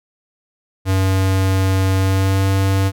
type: tone with pitch glide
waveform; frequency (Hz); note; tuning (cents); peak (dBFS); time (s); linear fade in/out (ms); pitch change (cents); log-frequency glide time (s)
square; 95.3 to 96.8; G2 to G2; -48 to -21; -14; 0.85-2.92; 50; +27; 1.97-2.45
effects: none